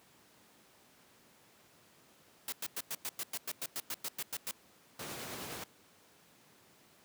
white noise bursts, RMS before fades -38 dBFS, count 15, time 2.48-4.511 s, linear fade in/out 2 ms, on 43 ms, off 99 ms
pink noise with tremolo, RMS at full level -41 dBFS, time 4.99-5.64 s, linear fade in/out 5 ms, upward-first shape sine, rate 9.7 Hz, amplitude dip 25%
effects pink hiss -63 dBFS RMS until 7.04 s + high-pass 150 Hz 12 dB/octave

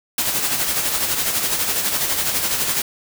white noise with tremolo, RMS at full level -19 dBFS, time 0.18-2.82 s, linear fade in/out 2 ms, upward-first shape sine, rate 12 Hz, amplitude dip 45%, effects none

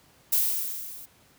violet noise with level ramp, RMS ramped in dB -21 to -44 dBFS, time 0.32-1.06 s, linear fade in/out 10 ms, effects pink hiss -59 dBFS RMS until 1.38 s + high-pass 60 Hz 12 dB/octave

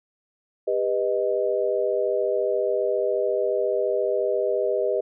sine chord, G augmented, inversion none, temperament equal with one note detuned, 399.5 / 493.9 / 622.3 Hz, G4 / B4 / D#5, +33 / 0 / 0 cents, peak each -25 dBFS, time 0.67-5.01 s, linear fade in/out 10 ms, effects none

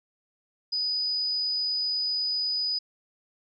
sine tone, 4972 Hz, D#8, 2 cents flat, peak -25 dBFS, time 0.72-2.79 s, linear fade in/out 10 ms, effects none

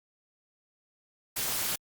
white noise with amplitude modulation, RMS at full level -27 dBFS, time 1.36-1.76 s, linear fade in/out 10 ms, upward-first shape sine, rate 266 Hz, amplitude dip 90%, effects Opus 48 kbps

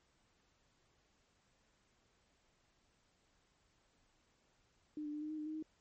sine tone with pitch steps, 302.7 / 296.5 / 299.6 / 305.2 / 310.5 / 303.2 / 311 / 312.9 Hz, D#4 / D4 / D4 / D#4 / D#4 / D#4 / D#4 / D#4, -48 / +17 / +35 / -33 / -3 / -45 / -1 / +10 cents, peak -40 dBFS, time 4.97-5.626 s, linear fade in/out 2 ms, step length 82 ms, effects pink hiss -75 dBFS RMS until 5.8 s + MP3 32 kbps

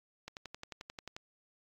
click train, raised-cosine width 0.2 ms, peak -26 dBFS, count 11, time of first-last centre 0.28-1.165 s, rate 11.3 Hz, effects AAC 48 kbps

